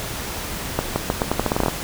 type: accelerating click train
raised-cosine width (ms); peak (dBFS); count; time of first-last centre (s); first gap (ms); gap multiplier
1; -4; 13; 0.79-1.683; 170; 0.83
effects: pink hiss -29 dBFS RMS until 1.83 s